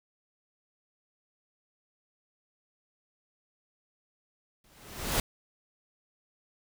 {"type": "noise with exponential growth", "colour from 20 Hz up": "pink", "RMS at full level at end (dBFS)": -25, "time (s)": [4.64, 5.2], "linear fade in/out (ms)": 2, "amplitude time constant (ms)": 120, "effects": []}